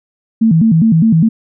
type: tone with vibrato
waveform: sine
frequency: 190.7 Hz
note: G3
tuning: 47 cents flat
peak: -6 dBFS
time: 0.41-1.29 s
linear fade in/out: 10 ms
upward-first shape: square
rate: 4.9 Hz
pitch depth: 280 cents each way
effects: none